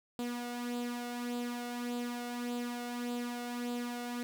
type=tone with flanger; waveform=sawtooth; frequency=241.9 Hz; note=B3; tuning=36 cents flat; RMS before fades=-38 dBFS; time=0.19-4.23 s; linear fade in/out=0 ms; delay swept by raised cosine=0.25 to 1.45 ms; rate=1.7 Hz; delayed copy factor=+0.55; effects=11-bit